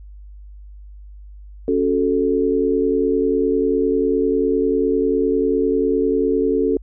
sine chord, F# minor, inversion second, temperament equal, 277.2 / 370 / 440 Hz, C#4 / F#4 / A4, 0 / 0 / 0 cents, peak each -20 / -21 / -18 dBFS, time 1.68-6.77 s, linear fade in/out 2 ms, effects added 50 Hz sine -36 dBFS peak until 6.82 s

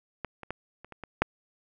clicks, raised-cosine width 0.5 ms, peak -18 / -26 / -18 / -30 / -29 / -24 / -6 dBFS, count 7, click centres 0.247 / 0.433 / 0.506 / 0.846 / 0.923 / 1.037 / 1.22 s, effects none

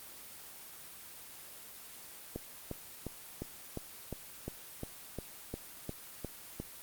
click train, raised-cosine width 2 ms, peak -24 dBFS, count 13, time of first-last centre 2.36-6.6 s, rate 2.83 Hz, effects white hiss -50 dBFS RMS until 6.82 s + Opus 24 kbps

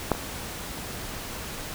clicks, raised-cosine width 1 ms, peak -6 / -21 dBFS, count 2, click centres 0.117 / 0.15 s, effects pink hiss -36 dBFS RMS until 1.74 s

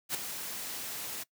white noise with ADSR envelope, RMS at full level -30 dBFS, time 0.09-1.24 s, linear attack 56 ms, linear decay 5 ms, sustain -9 dB, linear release 17 ms, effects noise-tail reverb RT60 0.1 s tail -22 dB re dry + high-pass 100 Hz 12 dB/octave

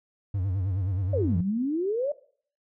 triangle tone with vibrato, 94.9 Hz, F#2, 44 cents sharp, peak -23 dBFS, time 0.34-1.41 s, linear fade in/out 5 ms, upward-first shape sine, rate 9.5 Hz, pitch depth 110 cents each way
sine exponential two-way sweep, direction down then up, 603 to 165 to 603 Hz, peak -24 dBFS, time 1.13-2.12 s, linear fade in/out 5 ms, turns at 1.37 s
effects noise-tail reverb RT60 0.5 s tail -18 dB re dry

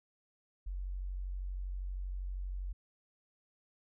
sine tone, 46.31 Hz, F#1, 2 cents sharp, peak -36 dBFS, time 0.66-2.73 s, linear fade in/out 10 ms, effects none

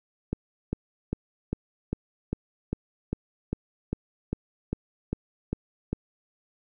click train, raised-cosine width 3 ms, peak -14 dBFS, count 15, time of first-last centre 0.33-5.93 s, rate 2.5 Hz, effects none

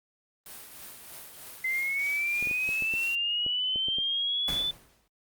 white noise with tremolo, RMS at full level -43 dBFS, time 0.46-3.15 s, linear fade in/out 2 ms, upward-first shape triangle, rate 3.2 Hz, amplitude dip 45%
sine linear sweep, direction up, 2054 to 3520 Hz, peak -26 dBFS, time 1.64-4.71 s, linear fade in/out 5 ms
clicks, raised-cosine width 2 ms, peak -28 dBFS, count 10, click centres 2.426 / 2.472 / 2.512 / 2.69 / 2.823 / 2.938 / 3.464 / 3.759 / 3.885 / 3.985 s
pink noise with exponential decay, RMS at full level -33 dBFS, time 4.48-5.08 s, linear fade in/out 2 ms, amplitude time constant 130 ms
effects Opus 32 kbps

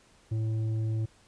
sine tone with tanh clipping, 110.5 Hz, A2, 8 cents sharp, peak -28 dBFS, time 0.31-1.06 s, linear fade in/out 10 ms, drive 7 dB, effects pink hiss -61 dBFS RMS until 1.27 s + resampled to 22050 Hz

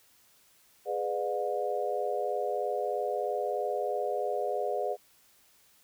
sine chord, G# diminished seventh, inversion none, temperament just, 415.3 / 498.4 / 598 / 717.6 Hz, G#4 / B4 / D5 / F5, 0 / +16 / +31 / +47 cents, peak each -34 dBFS, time 0.85-4.97 s, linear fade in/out 50 ms, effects white hiss -63 dBFS RMS until 5.83 s

